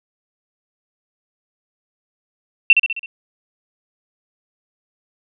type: tone with echo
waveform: sine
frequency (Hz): 2700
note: E7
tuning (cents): +41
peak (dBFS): -4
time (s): 2.7-2.73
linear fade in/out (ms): 2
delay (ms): 66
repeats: 5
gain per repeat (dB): -5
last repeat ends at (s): 3.06
effects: none